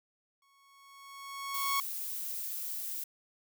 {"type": "tone with exponential growth", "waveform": "sawtooth", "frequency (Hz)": 1105, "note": "C#6", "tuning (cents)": -6, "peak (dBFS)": -24, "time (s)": [0.42, 1.8], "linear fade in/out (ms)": 2, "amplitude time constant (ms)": 300}
{"type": "noise", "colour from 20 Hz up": "violet", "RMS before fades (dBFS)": -38, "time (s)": [1.54, 3.04], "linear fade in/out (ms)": 5}
{"effects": []}